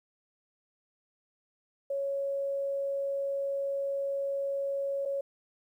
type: tone with dropouts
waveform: sine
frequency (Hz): 554.4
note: C#5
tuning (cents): 0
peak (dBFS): -29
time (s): 1.9-5.21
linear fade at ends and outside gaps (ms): 5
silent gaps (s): 5.053-5.057
effects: 11-bit